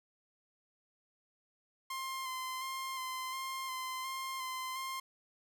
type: tone with vibrato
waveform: sawtooth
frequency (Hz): 1046.5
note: C6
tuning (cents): 0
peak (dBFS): -34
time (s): 1.9-5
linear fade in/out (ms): 5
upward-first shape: square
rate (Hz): 1.4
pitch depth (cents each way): 19
effects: none